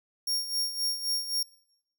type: tone with tremolo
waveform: sawtooth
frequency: 5550 Hz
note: F8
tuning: 12 cents flat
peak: -23 dBFS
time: 0.27-1.43 s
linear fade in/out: 5 ms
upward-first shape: sine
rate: 3.8 Hz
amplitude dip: 70%
effects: noise-tail reverb RT60 0.8 s tail -24 dB re dry